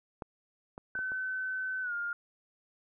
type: clicks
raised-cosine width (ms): 1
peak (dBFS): -24 / -29 / -34 / -32 / -33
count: 5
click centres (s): 0.222 / 0.779 / 0.954 / 0.99 / 1.119
type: tone with pitch glide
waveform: sine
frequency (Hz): 1521 to 1411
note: F#6 to F6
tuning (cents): +47 to +17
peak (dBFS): -32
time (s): 0.95-2.13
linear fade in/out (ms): 2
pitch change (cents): -130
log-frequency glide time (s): 1.82-1.93
effects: none